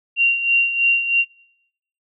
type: tone with tremolo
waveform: sine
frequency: 2762 Hz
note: F7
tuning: 20 cents flat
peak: -12 dBFS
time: 0.16-1.25 s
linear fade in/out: 50 ms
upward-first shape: sine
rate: 3.1 Hz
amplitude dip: 65%
effects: noise-tail reverb RT60 0.8 s tail -24 dB re dry